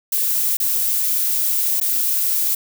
violet noise with dropouts, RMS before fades -19 dBFS, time 0.12-2.55 s, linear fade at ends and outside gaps 5 ms, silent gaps 0.57-0.6 / 1.801-1.812 s, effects none

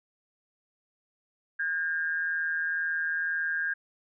sine tone with amplitude modulation, 1615 Hz, G#6, 49 cents flat, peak -24 dBFS, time 1.59-3.74 s, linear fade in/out 10 ms, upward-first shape sine, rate 162 Hz, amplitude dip 60%, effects none

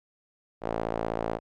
sawtooth tone with band-pass filter, 56 Hz, A1, 31 cents sharp, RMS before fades -31 dBFS, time 0.61-1.4 s, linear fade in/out 50 ms, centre 620 Hz, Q 1.5, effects none

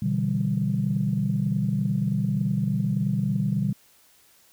sine chord, E minor seventh, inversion second, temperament equal with one note detuned, 123.47 / 146.83 / 164.81 / 195.32 Hz, B2 / D3 / E3 / G3, 0 / 0 / 0 / -6 cents, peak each -27 / -27 / -30 / -25 dBFS, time 0.02-3.73 s, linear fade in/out 5 ms, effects tanh soft clip ceiling -12 dBFS + white hiss -58 dBFS RMS until 4.52 s

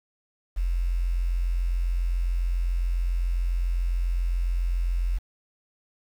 sine tone with quantisation, 43.65 Hz, F1, in tune, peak -22 dBFS, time 0.56-5.19 s, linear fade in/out 20 ms, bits 8, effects none

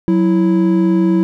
triangle tone pair together, 184.98 / 329.6 Hz, F#3 / E4, 0 / 0 cents, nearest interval minor seventh, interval 1000 cents, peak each -11 dBFS, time 0.08-1.23 s, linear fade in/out 0 ms, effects none

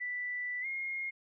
sine tone with pitch glide, 1975.5 to 2142 Hz, B6 to C7, 0 to +40 cents, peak -34 dBFS, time 0-1.11 s, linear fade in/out 20 ms, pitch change +140 cents, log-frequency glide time 0.61-0.66 s, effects none

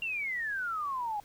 sine exponential sweep, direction down, 2798 to 807 Hz, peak -31 dBFS, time 0.02-1.2 s, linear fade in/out 2 ms, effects pink hiss -59 dBFS RMS until 1.24 s

